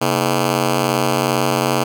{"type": "ring-modulated tone", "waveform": "10% pulse", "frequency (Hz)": 185, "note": "F#3", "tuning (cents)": 0, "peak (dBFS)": -4, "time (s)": [0.01, 1.84], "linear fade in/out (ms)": 10, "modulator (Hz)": 51.4, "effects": []}